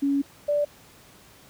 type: tone pair in turn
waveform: sine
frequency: 279.8 / 585.2 Hz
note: C#4 / D5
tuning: +16 / -6 cents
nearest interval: octave + minor second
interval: 1278 cents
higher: second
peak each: -20 dBFS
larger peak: neither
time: 0.02-0.22 / 0.48-0.65 s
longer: first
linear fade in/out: 10 ms
effects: pink hiss -52 dBFS RMS until 1.49 s + high-pass 60 Hz 12 dB/octave